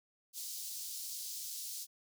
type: high-pass noise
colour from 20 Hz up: pink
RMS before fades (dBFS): -43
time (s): 0.33-1.87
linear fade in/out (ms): 50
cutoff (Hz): 4500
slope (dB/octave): 24
effects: none